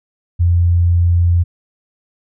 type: tone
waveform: sine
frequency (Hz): 86.6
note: F2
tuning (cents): -14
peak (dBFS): -9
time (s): 0.39-1.44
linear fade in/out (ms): 20
effects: none